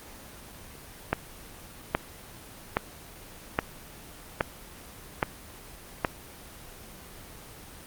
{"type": "click train", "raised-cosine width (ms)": 0.5, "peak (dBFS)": -7, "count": 7, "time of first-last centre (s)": [1.13, 6.048], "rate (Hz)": 1.22, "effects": ["pink hiss -46 dBFS RMS until 7.86 s", "Opus 24 kbps"]}